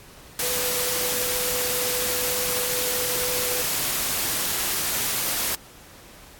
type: tone in noise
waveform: sine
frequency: 496.3 Hz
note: B4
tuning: 8 cents sharp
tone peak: -31 dBFS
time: 0.42-3.62 s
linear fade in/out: 2 ms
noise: white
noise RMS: -25 dBFS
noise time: 0.39-5.55 s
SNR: -9 dB
effects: pink hiss -47 dBFS RMS until 6.39 s + AAC 64 kbps